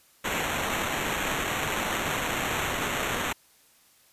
violet noise with sample-and-hold, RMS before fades -29 dBFS, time 0.24-3.33 s, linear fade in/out 10 ms, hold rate 4900 Hz, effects white hiss -60 dBFS RMS until 4.12 s + resampled to 32000 Hz

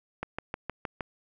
click train, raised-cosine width 0.5 ms, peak -17 dBFS, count 6, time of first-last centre 0.23-1.008 s, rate 6.43 Hz, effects none

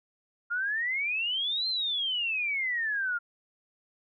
sine exponential two-way sweep, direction up then down, 1391 to 4186 to 1391 Hz, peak -27 dBFS, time 0.5-3.19 s, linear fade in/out 20 ms, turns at 1.68 s, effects none

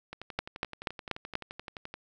two click trains, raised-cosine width 0.3 ms, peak -24 / -13 dBFS, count 22 / 5, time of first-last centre 0.13-1.94 / 0.39-1.354 s, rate 11.6 / 4.15 Hz, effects none

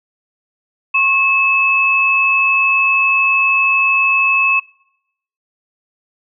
sine tone pair together, 1087.2 / 2600 Hz, C#6 / E7, -34 / -24 cents, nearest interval octave + minor third, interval 1510 cents, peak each -18 / -11 dBFS, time 0.94-4.6 s, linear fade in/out 10 ms, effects noise-tail reverb RT60 0.8 s tail -24 dB re dry

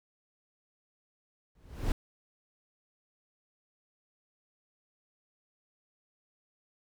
brown noise with exponential growth, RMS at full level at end -26 dBFS, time 1.55-1.92 s, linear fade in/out 2 ms, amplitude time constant 80 ms, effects none

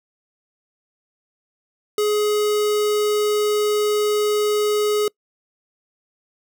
square tone with notch filter, 420 Hz, G#4, 19 cents sharp, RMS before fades -19 dBFS, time 1.98-5.08 s, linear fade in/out 2 ms, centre 1800 Hz, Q 1.7, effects noise-tail reverb RT60 0.1 s tail -26 dB re dry

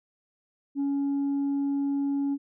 sine tone, 280 Hz, C#4, 18 cents sharp, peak -22 dBFS, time 0.75-2.38 s, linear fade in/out 50 ms, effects tanh soft clip ceiling -23 dBFS

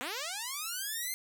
5% pulse linear sweep, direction up, 233.1 to 2112 Hz, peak -24 dBFS, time 0.01-1.14 s, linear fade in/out 0 ms, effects none

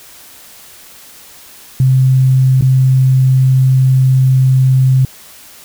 sine tone with dropouts, 130.81 Hz, C3, in tune, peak -6 dBFS, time 1.8-5.05 s, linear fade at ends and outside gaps 2 ms, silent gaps 2.611-2.623 s, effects white hiss -38 dBFS RMS until 5.64 s

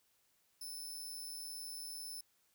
20% pulse tone with amplitude modulation, 5274 Hz, E8, in tune, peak -36 dBFS, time 0.61-2.21 s, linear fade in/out 5 ms, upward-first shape sine, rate 162 Hz, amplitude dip 55%, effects white hiss -75 dBFS RMS until 2.54 s

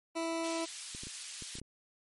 20% pulse tone, 329.6 Hz, E4, in tune, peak -28 dBFS, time 0.15-0.66 s, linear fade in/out 20 ms
pink high-pass noise, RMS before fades -44 dBFS, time 0.44-1.6 s, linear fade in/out 2 ms, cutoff 3200 Hz, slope 12 dB/octave
clicks, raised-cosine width 3 ms, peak -34 dBFS, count 7, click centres 0.949 / 1.035 / 1.07 / 1.423 / 1.554 / 1.586 / 1.616 s
effects MP3 48 kbps

